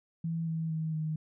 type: tone with pitch steps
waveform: sine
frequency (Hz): 164.81 / 161.89 / 159.01 / 156.19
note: E3 / E3 / D#3 / D#3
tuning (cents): 0 / -31 / +38 / +7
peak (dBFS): -30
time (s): 0.24-1.16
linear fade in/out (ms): 5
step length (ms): 230
effects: none